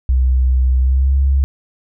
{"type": "tone with pitch glide", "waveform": "sine", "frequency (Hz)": [63.9, 68.09], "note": ["C2", "C#2"], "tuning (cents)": [-40, -30], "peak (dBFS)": -10, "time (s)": [0.09, 1.44], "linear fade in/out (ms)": 0, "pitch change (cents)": 110, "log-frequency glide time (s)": [0.78, 1.16], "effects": []}